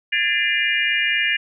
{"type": "tone cluster", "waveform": "sine", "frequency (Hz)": [1655, 1779, 2061, 2391, 2844], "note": ["G#6", "A6", "C7", "D7", "F7"], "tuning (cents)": [-6, 19, -27, 30, 31], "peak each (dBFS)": [-27, -23, -25, -22, -23], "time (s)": [0.12, 1.37], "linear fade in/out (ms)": 10, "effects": []}